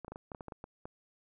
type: clicks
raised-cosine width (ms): 1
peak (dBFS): -29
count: 11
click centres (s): 0.047 / 0.081 / 0.12 / 0.159 / 0.318 / 0.348 / 0.408 / 0.483 / 0.522 / 0.641 / 0.855
effects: none